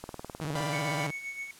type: click train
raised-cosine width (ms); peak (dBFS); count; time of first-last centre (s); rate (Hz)
1; -24; 12; 0.04-0.607; 19.4
type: tone with vibrato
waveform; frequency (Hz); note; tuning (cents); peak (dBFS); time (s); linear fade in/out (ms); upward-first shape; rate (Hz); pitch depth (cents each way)
sawtooth; 150.5; D3; +43; -28; 0.41-1.11; 5; square; 16; 100
type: chord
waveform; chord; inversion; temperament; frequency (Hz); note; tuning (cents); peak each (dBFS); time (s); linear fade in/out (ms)
sawtooth; G dominant seventh; second; equal; 587.3 / 698.5 / 784 / 987.8; D5 / F5 / G5 / B5; 0 / 0 / 0 / 0; -34 / -36 / -37 / -33; 0.55-1.07; 5
type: tone with tremolo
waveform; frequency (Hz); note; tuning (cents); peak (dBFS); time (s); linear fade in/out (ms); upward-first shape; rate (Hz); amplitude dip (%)
triangle; 2217; C#7; 0; -32; 0.73-1.51; 2; sine; 7.7; 60
effects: white hiss -53 dBFS RMS until 1.59 s + low-pass 11000 Hz 12 dB/octave